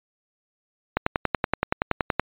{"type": "click train", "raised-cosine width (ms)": 0.5, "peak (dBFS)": -5, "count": 14, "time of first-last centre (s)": [0.97, 2.196], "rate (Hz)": 10.6, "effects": ["resampled to 8000 Hz"]}